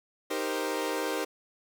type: chord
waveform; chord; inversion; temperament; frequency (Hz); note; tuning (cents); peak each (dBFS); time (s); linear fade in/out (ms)
sawtooth; C minor seventh; first; equal; 311.1 / 392 / 466.2 / 523.3; Eb4 / G4 / Bb4 / C5; 0 / 0 / 0 / 0; -31; 0.3-1.25; 10
effects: none